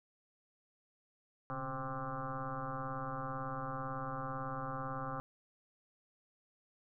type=tone with frequency modulation; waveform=sine; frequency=659 Hz; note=E5; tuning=1 cent flat; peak=-37 dBFS; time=1.5-5.2 s; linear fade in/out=0 ms; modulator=130 Hz; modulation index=5.3; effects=none